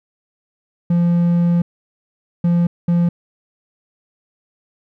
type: tone bursts at uneven times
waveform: triangle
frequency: 172.5 Hz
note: F3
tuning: 21 cents flat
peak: -10 dBFS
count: 3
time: 0.9-1.62 / 2.44-2.67 / 2.88-3.09 s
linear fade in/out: 5 ms
effects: none